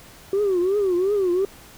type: tone with vibrato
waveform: sine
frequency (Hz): 381.6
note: G4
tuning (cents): -47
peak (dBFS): -16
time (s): 0.33-1.45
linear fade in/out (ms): 2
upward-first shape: triangle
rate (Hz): 2.8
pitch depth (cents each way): 180
effects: tanh soft clip ceiling -15 dBFS + pink hiss -46 dBFS RMS until 1.77 s